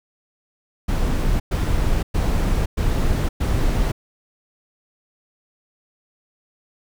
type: noise bursts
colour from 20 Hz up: brown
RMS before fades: -19 dBFS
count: 5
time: 0.88-3.92 s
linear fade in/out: 10 ms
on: 520 ms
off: 110 ms
effects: none